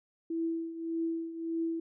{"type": "tone with tremolo", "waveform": "sine", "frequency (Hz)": 329.6, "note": "E4", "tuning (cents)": 0, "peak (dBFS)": -28, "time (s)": [0.3, 1.8], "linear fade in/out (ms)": 5, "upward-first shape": "triangle", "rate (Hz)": 1.7, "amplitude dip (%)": 75, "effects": []}